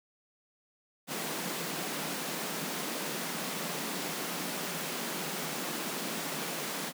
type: high-pass noise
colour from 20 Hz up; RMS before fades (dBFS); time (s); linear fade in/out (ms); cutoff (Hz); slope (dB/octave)
pink; -36; 1.07-6.93; 50; 150; 96
effects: none